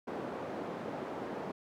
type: band-pass noise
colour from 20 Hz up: white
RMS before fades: -40 dBFS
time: 0.07-1.52 s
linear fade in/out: 10 ms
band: 200 to 610 Hz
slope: 12 dB/octave
effects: none